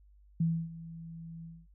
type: tone with ADSR envelope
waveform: sine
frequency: 164.81 Hz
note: E3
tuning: in tune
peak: -24 dBFS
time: 0.4-1.67 s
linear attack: 6 ms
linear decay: 280 ms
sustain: -18 dB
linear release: 230 ms
effects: noise-tail reverb RT60 0.1 s tail -20 dB re dry + added 50 Hz sine -57 dBFS peak until 1.74 s